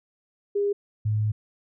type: tone pair in turn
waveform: sine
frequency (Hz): 405.4 / 106.94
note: G#4 / A2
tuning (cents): -42 / -49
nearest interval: octave + major seventh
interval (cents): 2307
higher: first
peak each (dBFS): -21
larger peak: neither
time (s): 0.55-0.73 / 1.05-1.32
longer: second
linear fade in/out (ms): 10
effects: none